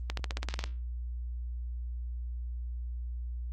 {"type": "accelerating click train", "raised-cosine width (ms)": 0.2, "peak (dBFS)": -16, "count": 10, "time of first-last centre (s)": [0.1, 0.64], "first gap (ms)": 73, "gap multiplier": 0.95, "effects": ["added 60 Hz sine -34 dBFS peak until 3.52 s", "Opus 32 kbps"]}